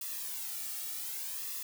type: noise with flanger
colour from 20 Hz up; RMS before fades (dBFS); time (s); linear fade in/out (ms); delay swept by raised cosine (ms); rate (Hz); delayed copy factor
blue; -39; 0.01-1.63; 5; 1.3 to 1.99; 0.65; -0.75
effects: none